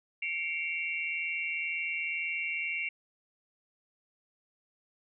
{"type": "tone cluster", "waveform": "sine", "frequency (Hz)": [2155, 2317, 2746], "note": ["C#7", "D7", "F7"], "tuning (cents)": [-49, -24, -30], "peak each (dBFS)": [-37, -34, -36], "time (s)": [0.22, 2.89], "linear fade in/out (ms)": 5, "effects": []}